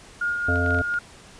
sine tone with tremolo, 1423 Hz, F6, 32 cents sharp, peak -21 dBFS, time 0.21-0.99 s, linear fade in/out 5 ms, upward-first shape sine, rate 4.3 Hz, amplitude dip 35%
harmonic tone, 87.5 Hz, F2, 4 cents sharp, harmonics 1 / 3 / 5 / 7 / 8, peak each -23 / -28 / -30 / -31 / -32 dBFS, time 0.48-0.82 s, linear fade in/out 5 ms
clicks, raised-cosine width 0.3 ms, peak -23 dBFS, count 6, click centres 0.558 / 0.662 / 0.707 / 0.746 / 0.788 / 0.94 s
effects pink hiss -47 dBFS RMS until 1.39 s + resampled to 22050 Hz

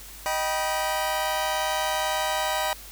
sawtooth chord, Eb augmented, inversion none, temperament just, 622.3 / 777.8 / 972.3 Hz, Eb5 / G5 / B5, 0 / -14 / -27 cents, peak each -25 dBFS, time 0.26-2.73 s, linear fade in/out 0 ms, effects added 50 Hz sine -46 dBFS peak until 2.91 s + white hiss -44 dBFS RMS until 2.91 s

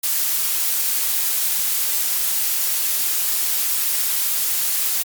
blue noise, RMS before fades -20 dBFS, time 0.03-5.03 s, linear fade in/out 10 ms, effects Opus 48 kbps

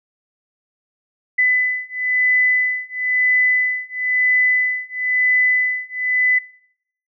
sine beating tone pair, 2003 / 2004 Hz, B6 / B6, +24 / +25 cents, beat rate 1 Hz, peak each -18 dBFS, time 1.38-6.39 s, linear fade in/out 10 ms, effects noise-tail reverb RT60 0.7 s tail -23 dB re dry

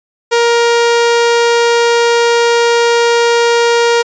sawtooth tone, 470 Hz, A#4, 14 cents sharp, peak -4 dBFS, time 0.31-4.03 s, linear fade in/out 20 ms, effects resampled to 16000 Hz

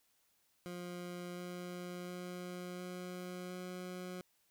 20% pulse tone with pitch steps, 177 / 178.13 / 179.26 / 180.41 / 181.56 Hz, F3 / F3 / F3 / F#3 / F#3, +23 / +35 / +45 / -43 / -32 cents, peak -38 dBFS, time 0.66-4.21 s, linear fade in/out 0 ms, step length 710 ms, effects white hiss -75 dBFS RMS until 4.5 s

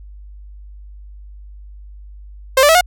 sawtooth tone with pitch steps, 527 / 584.7 / 648.8 / 719.9 Hz, C5 / D5 / E5 / F#5, +12 / -8 / -28 / -48 cents, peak -4 dBFS, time 2.57-2.81 s, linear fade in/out 5 ms, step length 60 ms, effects added 50 Hz sine -34 dBFS peak until 2.86 s

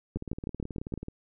two click trains, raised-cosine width 3 ms, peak -24 / -19 dBFS, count 18 / 6, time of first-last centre 0.17-1.084 / 0.16-0.939 s, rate 18.6 / 6.42 Hz, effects none

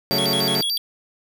15% pulse chord, F# minor, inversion second, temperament equal, 138.59 / 185 / 220 Hz, C#3 / F#3 / A3, 0 / 0 / 0 cents, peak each -20 dBFS, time 0.11-0.61 s, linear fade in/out 0 ms
square tone with vibrato, 3945 Hz, B7, 3 cents flat, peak -21 dBFS, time 0.11-0.78 s, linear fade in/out 5 ms, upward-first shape square, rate 6.8 Hz, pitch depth 290 cents each way
effects none

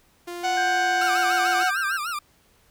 sawtooth tone with pitch glide, 349.2 to 347.2 Hz, F4 to F4, 0 to -10 cents, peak -28 dBFS, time 0.27-1.64 s, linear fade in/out 10 ms, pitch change -10 cents, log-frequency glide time 0.76-1.06 s
harmonic tone, 740 Hz, F#5, in tune, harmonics 1 / 2 / 3 / 4 / 5 / 6 / 7 / 8 / 9 / 10, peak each -22 / -32 / -33 / -36 / -40 / -39 / -41 / -41 / -45 / -45 dBFS, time 0.43-1.71 s, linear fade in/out 20 ms
sine tone, 1578 Hz, G6, 11 cents sharp, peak -24 dBFS, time 0.57-1.97 s, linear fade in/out 5 ms
40% pulse tone with vibrato, 1296 Hz, E6, 30 cents flat, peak -26 dBFS, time 1.01-2.19 s, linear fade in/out 5 ms, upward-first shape sine, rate 6.7 Hz, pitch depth 170 cents each way
effects pink hiss -60 dBFS RMS until 2.7 s

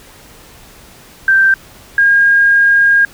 sine tone pair in turn, 1568 / 1621.4 Hz, G6 / G#6, 0 / -42 cents, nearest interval minor second, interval 58 cents, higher second, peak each -6 dBFS, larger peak neither, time 1.28-1.54 / 1.98-3.05 s, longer second, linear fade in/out 2 ms, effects pink hiss -40 dBFS RMS until 3.13 s

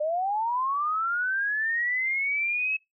sine linear sweep, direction up, 587.3 to 2594 Hz, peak -24 dBFS, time 0-2.77 s, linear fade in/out 10 ms, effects noise-tail reverb RT60 0.2 s tail -26 dB re dry

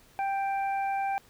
harmonic tone, 786 Hz, G5, 4 cents sharp, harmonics 1 / 2 / 3, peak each -27 / -40 / -40 dBFS, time 0.19-1.18 s, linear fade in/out 0 ms, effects pink hiss -59 dBFS RMS until 1.29 s

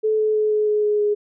sine tone with pitch steps, 433.7 / 430.7 / 427.7 / 424.8 / 421.8 / 418.9 / 416 Hz, A4 / A4 / A4 / G#4 / G#4 / G#4 / G#4, -25 / -37 / -49 / +39 / +27 / +15 / +3 cents, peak -16 dBFS, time 0.03-1.15 s, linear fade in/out 20 ms, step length 160 ms, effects none

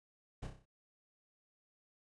brown noise with echo, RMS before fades -43 dBFS, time 0.42-0.47 s, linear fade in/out 10 ms, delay 31 ms, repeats 6, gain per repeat -5 dB, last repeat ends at 0.656 s, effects resampled to 22050 Hz

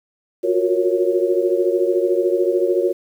sine chord, Gb major seventh, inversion third, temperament equal with one note detuned, 356.4 / 370 / 466.2 / 554.4 Hz, F4 / Gb4 / Bb4 / Db5, +35 / 0 / 0 / 0 cents, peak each -19 / -20 / -22 / -22 dBFS, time 0.43-2.93 s, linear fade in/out 20 ms, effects 8-bit

